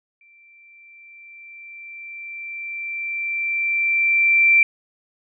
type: tone with exponential growth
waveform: sine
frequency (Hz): 2349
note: D7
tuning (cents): 0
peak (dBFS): -10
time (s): 0.21-4.63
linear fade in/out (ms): 2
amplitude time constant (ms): 960
effects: none